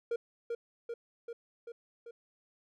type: tone with echo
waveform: triangle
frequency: 468.2 Hz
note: A#4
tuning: 8 cents sharp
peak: -28 dBFS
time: 0.11-0.16 s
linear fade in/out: 5 ms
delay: 390 ms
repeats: 5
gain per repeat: -3 dB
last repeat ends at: 2.11 s
effects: none